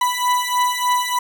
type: beating tone pair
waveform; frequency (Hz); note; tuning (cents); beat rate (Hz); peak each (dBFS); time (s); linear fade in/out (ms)
40% pulse; 987.8 / 991.1; B5 / B5; 0 / +6; 3.3; -19; 0.01-1.19; 5
effects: none

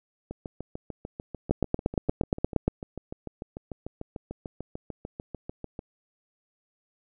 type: two click trains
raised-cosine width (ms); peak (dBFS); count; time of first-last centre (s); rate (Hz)
2; -22 / -9; 38 / 11; 0.31-5.791 / 1.51-2.68; 6.75 / 8.55
effects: none

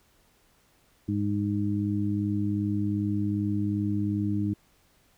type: harmonic tone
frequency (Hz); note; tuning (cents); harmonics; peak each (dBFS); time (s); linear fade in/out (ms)
102.6; G#2; -21; 1 / 2 / 3; -29 / -29 / -29; 1.08-4.54; 10
effects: pink hiss -64 dBFS RMS until 5.17 s

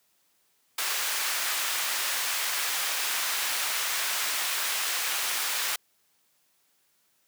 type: high-pass noise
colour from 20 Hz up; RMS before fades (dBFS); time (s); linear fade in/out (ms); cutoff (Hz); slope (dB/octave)
pink; -29; 0.78-5.76; 5; 1300; 12
effects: white hiss -69 dBFS RMS until 7.27 s + high-pass 100 Hz 12 dB/octave

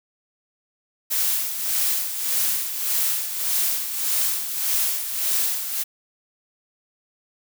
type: noise with tremolo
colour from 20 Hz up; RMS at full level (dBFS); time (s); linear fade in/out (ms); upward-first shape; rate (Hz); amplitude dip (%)
blue; -21; 1.1-5.84; 20; sine; 1.7; 60
effects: none

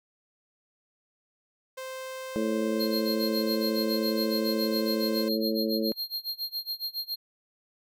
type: tone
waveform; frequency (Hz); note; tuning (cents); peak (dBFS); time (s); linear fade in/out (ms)
sawtooth; 522; C5; -4; -32; 1.77-5.29; 10
type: harmonic tone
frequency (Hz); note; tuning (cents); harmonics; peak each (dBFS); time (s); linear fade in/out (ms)
110.3; A2; +5; 2 / 3 / 4 / 5; -29 / -31 / -32 / -33; 2.36-5.92; 0
type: tone with tremolo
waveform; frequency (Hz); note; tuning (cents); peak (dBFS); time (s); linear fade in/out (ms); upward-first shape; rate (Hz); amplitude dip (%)
square; 4217; C8; +13; -29; 2.79-7.16; 20; sine; 7.2; 95
effects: none

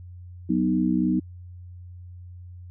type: chord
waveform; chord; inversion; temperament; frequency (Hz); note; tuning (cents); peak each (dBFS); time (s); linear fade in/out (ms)
sine; B major; second; equal; 185 / 246.9 / 311.1; F#3 / B3 / D#4; 0 / 0 / 0; -24; 0.49-1.2; 10
effects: added 89 Hz sine -39 dBFS peak until 2.7 s

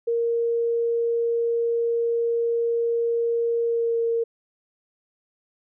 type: tone with pitch glide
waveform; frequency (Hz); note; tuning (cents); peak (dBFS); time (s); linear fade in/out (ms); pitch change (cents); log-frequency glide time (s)
sine; 466.2 to 461.9; A#4 to A#4; 0 to -16; -20; 0.07-4.24; 10; -16; 3.64-3.99
effects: none

